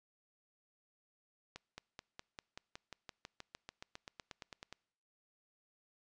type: accelerating click train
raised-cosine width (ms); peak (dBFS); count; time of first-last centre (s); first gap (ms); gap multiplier
0.2; -29; 22; 1.56-4.726; 220; 0.96
effects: noise-tail reverb RT60 0.8 s tail -26 dB re dry + resampled to 22050 Hz